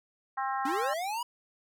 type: harmonic tone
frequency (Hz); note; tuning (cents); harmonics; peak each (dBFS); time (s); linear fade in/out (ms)
266.5; C4; +32; 3 / 4 / 5 / 6 / 7; -32 / -34 / -37 / -42 / -42; 0.37-0.94; 10
type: linear sweep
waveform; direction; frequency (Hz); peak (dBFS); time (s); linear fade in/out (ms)
square; up; 259.6 to 987.8; -32; 0.65-1.23; 5
effects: none